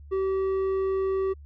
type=tone with low-pass filter; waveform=square; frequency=384 Hz; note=G4; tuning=36 cents flat; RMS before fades=-26 dBFS; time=0.11-1.34 s; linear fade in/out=20 ms; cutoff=950 Hz; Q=0.71; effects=added 72 Hz sine -43 dBFS peak until 1.45 s